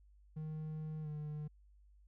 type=tone with pitch glide; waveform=triangle; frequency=155.56 to 150.61 Hz; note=D#3 to D3; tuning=0 to +44 cents; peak=-38 dBFS; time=0.36-1.48 s; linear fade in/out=10 ms; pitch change=-56 cents; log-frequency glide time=1.02-1.08 s; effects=added 50 Hz sine -61 dBFS peak until 2.07 s

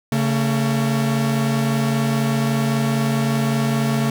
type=tone pair together; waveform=45% pulse; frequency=139.4 / 224.4 Hz; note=C#3 / A3; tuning=+10 / +34 cents; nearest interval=minor sixth; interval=824 cents; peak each=-20 dBFS; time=0.12-4.1 s; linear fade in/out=2 ms; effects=none

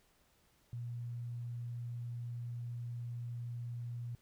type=tone; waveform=sine; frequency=119.6 Hz; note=A#2; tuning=45 cents sharp; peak=-39 dBFS; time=0.73-4.15 s; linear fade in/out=0 ms; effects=pink hiss -71 dBFS RMS until 4.21 s

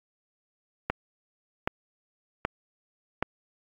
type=click train; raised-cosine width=0.5 ms; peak=-10 dBFS; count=4; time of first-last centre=0.9-3.226 s; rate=1.29 Hz; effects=AAC 48 kbps

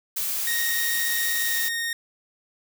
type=noise; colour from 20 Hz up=blue; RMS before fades=-27 dBFS; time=0.16-1.69 s; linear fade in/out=10 ms
type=tone with pitch glide; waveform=sawtooth; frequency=1864.7 to 1851.8 Hz; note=A#6 to A#6; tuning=0 to -12 cents; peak=-22 dBFS; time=0.47-1.93 s; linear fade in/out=2 ms; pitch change=-12 cents; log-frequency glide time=1.41-1.63 s
effects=none

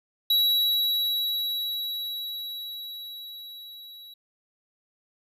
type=tone with level ramp; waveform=square; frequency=3897 Hz; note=B7; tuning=24 cents flat; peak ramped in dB=-19 to -44 dBFS; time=0.3-4.14 s; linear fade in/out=5 ms; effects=resampled to 32000 Hz

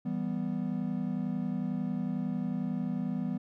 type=chord; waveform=triangle; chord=E minor; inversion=none; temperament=equal; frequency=164.81 / 196 / 246.9 Hz; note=E3 / G3 / B3; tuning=0 / 0 / 0 cents; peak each=-34 / -32 / -32 dBFS; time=0.05-3.38 s; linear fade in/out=10 ms; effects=none

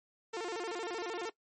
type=tone with vibrato; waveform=sawtooth; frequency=399.3 Hz; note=G4; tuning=32 cents sharp; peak=-32 dBFS; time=0.33-1.3 s; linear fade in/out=10 ms; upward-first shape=square; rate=13 Hz; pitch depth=210 cents each way; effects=noise-tail reverb RT60 0.1 s tail -20 dB re dry + MP3 32 kbps

